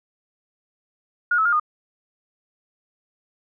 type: tone with pitch steps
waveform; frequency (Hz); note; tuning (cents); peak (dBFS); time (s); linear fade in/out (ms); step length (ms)
sine; 1433 / 1299 / 1410 / 1225; F6 / E6 / F6 / D#6; +44 / -26 / +16 / -27; -16; 1.31-1.598; 5; 72
effects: none